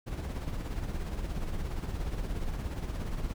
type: noise with tremolo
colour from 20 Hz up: brown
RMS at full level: -32 dBFS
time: 0.06-3.34 s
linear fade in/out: 20 ms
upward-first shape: sine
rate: 17 Hz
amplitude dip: 50%
effects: none